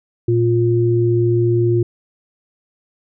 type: tone pair together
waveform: sine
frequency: 116.54 / 351.2 Hz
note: A#2 / F4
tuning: 0 / +10 cents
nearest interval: octave + perfect fifth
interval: 1910 cents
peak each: -15 dBFS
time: 0.28-1.83 s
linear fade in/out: 5 ms
effects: none